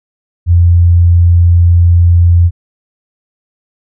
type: tone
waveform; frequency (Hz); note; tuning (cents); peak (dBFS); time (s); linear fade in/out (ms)
sine; 86.4; F2; -18; -3; 0.46-2.51; 50
effects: none